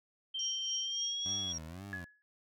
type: tone with pitch glide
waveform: sine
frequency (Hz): 3136 to 3342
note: G7 to G#7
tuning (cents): 0 to +10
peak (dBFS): -35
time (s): 0.34-1.53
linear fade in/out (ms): 10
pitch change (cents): +110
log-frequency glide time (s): 0.81-1.26
type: tone with tremolo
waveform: sine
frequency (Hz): 5630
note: F8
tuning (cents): +13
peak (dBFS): -34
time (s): 0.39-1.58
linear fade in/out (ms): 5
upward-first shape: triangle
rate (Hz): 3.5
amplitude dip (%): 80
type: tone with vibrato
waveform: 20% pulse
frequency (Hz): 88.9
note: F2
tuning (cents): +31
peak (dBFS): -39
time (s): 1.25-2.05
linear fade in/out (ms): 10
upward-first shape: sine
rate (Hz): 2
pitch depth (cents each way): 210
type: tone with exponential decay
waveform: sine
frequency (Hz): 1692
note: G#6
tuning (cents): +32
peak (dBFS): -35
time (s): 1.93-2.22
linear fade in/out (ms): 0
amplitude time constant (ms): 62
effects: none